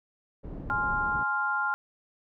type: low-pass noise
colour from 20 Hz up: pink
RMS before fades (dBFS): -38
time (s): 0.43-1.24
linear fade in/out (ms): 20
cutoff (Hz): 440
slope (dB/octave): 12
type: chord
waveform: sine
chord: F minor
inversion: first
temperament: just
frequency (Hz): 838.1 / 1047.7 / 1396.9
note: Ab5 / C6 / F6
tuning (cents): +16 / +2 / 0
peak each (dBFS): -32 / -33 / -27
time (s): 0.7-1.74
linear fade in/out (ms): 0
effects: none